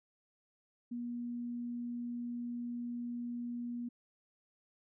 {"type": "tone", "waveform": "sine", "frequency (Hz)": 240, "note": "B3", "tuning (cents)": -49, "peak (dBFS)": -37, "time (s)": [0.91, 3.89], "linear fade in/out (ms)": 10, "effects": []}